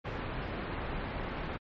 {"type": "low-pass noise", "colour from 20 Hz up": "pink", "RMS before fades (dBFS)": -37, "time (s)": [0.04, 1.58], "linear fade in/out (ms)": 20, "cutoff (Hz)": 2300, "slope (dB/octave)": 12, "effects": ["low-pass 4000 Hz 12 dB/octave", "MP3 32 kbps"]}